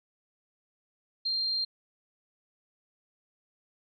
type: tone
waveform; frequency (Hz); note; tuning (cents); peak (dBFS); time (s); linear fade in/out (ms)
sine; 4186; C8; 0; -27; 1.25-1.65; 10
effects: none